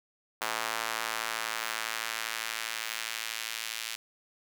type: tone with high-pass filter sweep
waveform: square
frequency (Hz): 56.2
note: A1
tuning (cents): +37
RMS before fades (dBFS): -35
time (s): 0.41-3.96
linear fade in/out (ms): 5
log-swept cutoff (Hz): 990 to 2700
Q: 0.99
effects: none